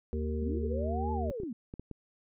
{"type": "harmonic tone", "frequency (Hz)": 77, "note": "D#2", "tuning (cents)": -17, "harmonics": [1, 3, 5, 6], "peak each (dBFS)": [-32, -37, -39, -40], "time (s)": [0.13, 1.3], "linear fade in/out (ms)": 0}
{"type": "linear two-way sweep", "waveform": "sine", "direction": "up then down", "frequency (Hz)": [204.9, 875, 204.9], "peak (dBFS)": -35, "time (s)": [0.42, 1.53], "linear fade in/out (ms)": 5, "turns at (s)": 1.12}
{"type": "clicks", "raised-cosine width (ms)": 3, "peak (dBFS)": -28, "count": 6, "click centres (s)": [1.31, 1.401, 1.434, 1.739, 1.796, 1.913]}
{"effects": []}